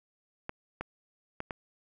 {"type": "clicks", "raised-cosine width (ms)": 0.5, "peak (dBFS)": -20, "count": 4, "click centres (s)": [0.494, 0.81, 1.404, 1.508], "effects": []}